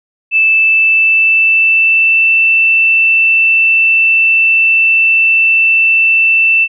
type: tone with pitch glide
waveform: sine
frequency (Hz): 2637 to 2665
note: E7 to E7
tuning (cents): 0 to +18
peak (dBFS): -6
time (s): 0.31-6.68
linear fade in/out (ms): 50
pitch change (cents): +18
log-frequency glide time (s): 0.5-2.32
effects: none